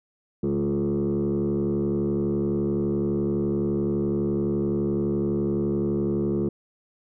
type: tone with frequency modulation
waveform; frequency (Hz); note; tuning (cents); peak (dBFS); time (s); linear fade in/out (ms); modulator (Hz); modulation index
sine; 275.5; C#4; -11; -20; 0.43-6.49; 5; 71.8; 2
effects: tanh soft clip ceiling -19 dBFS